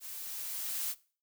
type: noise with level ramp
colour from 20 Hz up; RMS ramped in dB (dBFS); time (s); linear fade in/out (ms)
blue; -44 to -34; 0-0.95; 50
effects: noise-tail reverb RT60 0.4 s tail -20 dB re dry